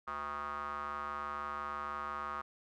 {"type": "tone with band-pass filter", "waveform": "square", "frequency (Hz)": 73, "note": "D2", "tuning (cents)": -10, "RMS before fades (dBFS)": -40, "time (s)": [0.07, 2.42], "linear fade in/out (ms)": 10, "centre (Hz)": 1200, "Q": 7.3, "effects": []}